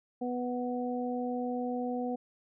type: harmonic tone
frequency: 246.9 Hz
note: B3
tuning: in tune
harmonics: 1 / 2 / 3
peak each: -33 / -36 / -38 dBFS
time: 0.21-2.16 s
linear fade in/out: 10 ms
effects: none